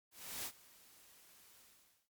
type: noise with ADSR envelope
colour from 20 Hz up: white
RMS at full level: -42 dBFS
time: 0.11-2.09 s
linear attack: 340 ms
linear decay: 67 ms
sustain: -21 dB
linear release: 490 ms
effects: noise-tail reverb RT60 0.1 s tail -24 dB re dry + MP3 96 kbps